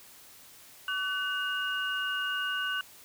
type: tone cluster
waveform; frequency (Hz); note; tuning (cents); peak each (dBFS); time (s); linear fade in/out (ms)
sine; 1147 / 1505 / 2848; D6 / F#6 / F7; -41 / +29 / +33; -38 / -31 / -34; 0.88-2.81; 2
effects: white hiss -53 dBFS RMS until 3.04 s